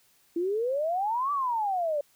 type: exponential two-way sweep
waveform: sine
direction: up then down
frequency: 329.6 to 1174.7 to 565 Hz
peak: -25 dBFS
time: 0.36-2.01 s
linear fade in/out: 5 ms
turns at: 1.32 s
effects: white hiss -64 dBFS RMS until 2.15 s